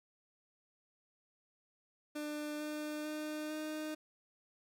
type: tone with pitch steps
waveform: 30% pulse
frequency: 298.7 / 301.8 / 305 / 308.2 Hz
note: D4 / D4 / D#4 / D#4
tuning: +29 / +47 / -34 / -16 cents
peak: -36 dBFS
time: 2.15-3.95 s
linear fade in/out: 10 ms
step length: 450 ms
effects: none